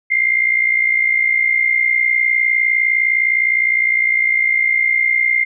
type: tone with amplitude modulation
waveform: sine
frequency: 2100 Hz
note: C7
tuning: 6 cents sharp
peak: -9 dBFS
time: 0.1-5.45 s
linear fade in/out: 20 ms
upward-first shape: sine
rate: 59.7 Hz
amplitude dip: 70%
effects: none